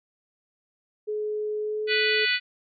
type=tone with pitch glide; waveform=sine; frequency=424.1 to 430.3 Hz; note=G#4 to A4; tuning=+36 to -39 cents; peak=-26 dBFS; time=1.07-2.26 s; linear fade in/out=20 ms; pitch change=+25 cents; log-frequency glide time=1.6-1.96 s
type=harmonic tone; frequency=493.9 Hz; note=B4; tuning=in tune; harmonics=3 / 4 / 5 / 6 / 7 / 8 / 9; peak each=-29 / -26 / -27 / -30 / -32 / -37 / -31 dBFS; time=1.87-2.4 s; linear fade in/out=50 ms
effects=none